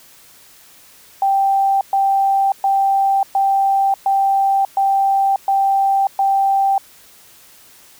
sine tone bursts, 784 Hz, G5, in tune, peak -12 dBFS, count 8, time 1.22-6.78 s, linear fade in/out 2 ms, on 590 ms, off 120 ms, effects white hiss -46 dBFS RMS until 7.99 s

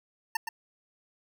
25% pulse tone with echo, 902 Hz, A5, 43 cents sharp, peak -22 dBFS, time 0.35-0.37 s, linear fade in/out 5 ms, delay 120 ms, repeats 1, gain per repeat -6 dB, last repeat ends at 0.49 s, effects none

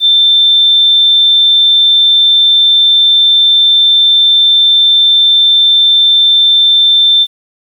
sine tone, 3560 Hz, A7, 20 cents sharp, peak -4 dBFS, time 0-7.27 s, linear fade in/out 50 ms, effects 7-bit

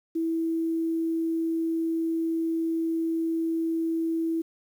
sine tone, 327.8 Hz, E4, 10 cents flat, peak -24 dBFS, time 0.15-4.42 s, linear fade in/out 10 ms, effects 9-bit

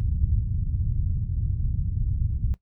white low-pass noise, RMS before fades -25 dBFS, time 0-2.54 s, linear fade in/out 0 ms, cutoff 110 Hz, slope 24 dB/octave, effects noise-tail reverb RT60 0.1 s tail -17 dB re dry

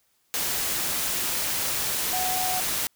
sine tone in noise, 740 Hz, F#5, in tune, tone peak -28 dBFS, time 2.13-2.6 s, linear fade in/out 0 ms, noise white, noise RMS -27 dBFS, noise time 0.34-2.87 s, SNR -4 dB, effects white hiss -68 dBFS RMS until 2.95 s

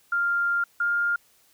sine tone pair in turn, 1396.9 / 1406.6 Hz, F6 / F6, 0 / +12 cents, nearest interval unison, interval 12 cents, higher second, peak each -21 dBFS, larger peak neither, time 0.12-0.64 / 0.8-1.16 s, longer first, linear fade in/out 5 ms, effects white hiss -61 dBFS RMS until 1.53 s

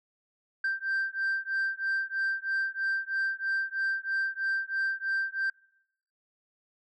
sine beating tone pair, 1568 / 1571.1 Hz, G6 / G6, 0 / +3 cents, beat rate 3.1 Hz, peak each -29 / -29 dBFS, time 0.64-5.5 s, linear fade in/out 5 ms, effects noise-tail reverb RT60 0.8 s tail -26 dB re dry + tanh soft clip ceiling -24 dBFS

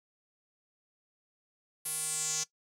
square tone with band-pass filter sweep, 155.56 Hz, D#3, in tune, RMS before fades -34 dBFS, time 1.85-2.44 s, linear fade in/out 10 ms, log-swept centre 11000 to 6200 Hz, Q 5, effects noise-tail reverb RT60 0.1 s tail -19 dB re dry

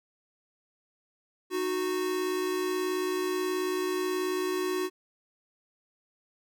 square tone pair together, 309.4 / 367.9 Hz, D#4 / F#4, -10 / -10 cents, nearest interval minor third, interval 300 cents, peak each -36 / -29 dBFS, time 1.5-4.9 s, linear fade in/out 50 ms, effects none

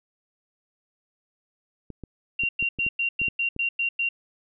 clicks, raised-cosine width 3 ms, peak -24 dBFS, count 9, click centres 1.903 / 2.037 / 2.436 / 2.626 / 2.788 / 2.865 / 3.216 / 3.283 / 3.564 s
sine tone bursts, 2759 Hz, F7, 22 cents flat, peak -22 dBFS, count 9, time 2.39-4.09 s, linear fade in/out 5 ms, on 100 ms, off 100 ms
effects none

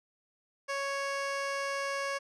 15% pulse tone with low-pass filter, 554.4 Hz, C#5, in tune, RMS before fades -34 dBFS, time 0.68-2.19 s, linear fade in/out 20 ms, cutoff 6700 Hz, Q 0.9, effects none

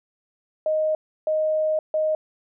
sine tone bursts at uneven times, 622.3 Hz, D#5, in tune, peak -19 dBFS, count 3, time 0.66-0.95 / 1.27-1.79 / 1.94-2.15 s, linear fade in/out 2 ms, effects none

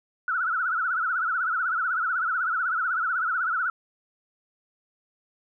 sine tone with vibrato, 1396.9 Hz, F6, in tune, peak -23 dBFS, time 0.28-3.7 s, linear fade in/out 2 ms, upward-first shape triangle, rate 16 Hz, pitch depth 170 cents each way, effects none

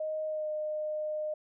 sine tone with pitch glide, 622.3 to 611.6 Hz, D#5 to D#5, 0 to -30 cents, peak -31 dBFS, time 0-1.34 s, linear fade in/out 5 ms, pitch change -30 cents, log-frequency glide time 0.26-0.49 s, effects none

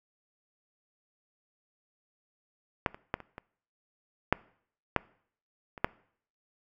clicks, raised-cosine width 0.5 ms, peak -10 / -29 / -13 / -29 / -26 / -6 / -8 / -28 / -8 dBFS, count 9, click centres 2.862 / 2.945 / 3.141 / 3.203 / 3.381 / 4.326 / 4.963 / 5.778 / 5.845 s, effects noise-tail reverb RT60 0.6 s tail -23 dB re dry

